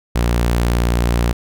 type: tone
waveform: sawtooth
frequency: 59 Hz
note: A#1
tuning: 22 cents sharp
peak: -10 dBFS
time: 0.15-1.33 s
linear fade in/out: 10 ms
effects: none